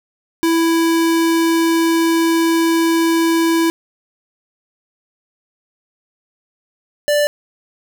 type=tone pair in turn; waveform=square; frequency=330.5 / 587.8 Hz; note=E4 / D5; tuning=+5 / +1 cents; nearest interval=minor seventh; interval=996 cents; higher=second; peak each=-13 dBFS; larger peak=neither; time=0.43-3.7 / 7.08-7.27 s; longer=first; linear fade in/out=0 ms; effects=none